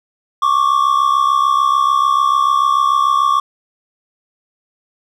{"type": "tone pair together", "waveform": "triangle", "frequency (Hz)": [1099, 1165.8], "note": ["C#6", "D6"], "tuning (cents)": [-15, -13], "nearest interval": "minor second", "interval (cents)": 102, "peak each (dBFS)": -12, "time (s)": [0.42, 3.4], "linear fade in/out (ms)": 5, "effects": []}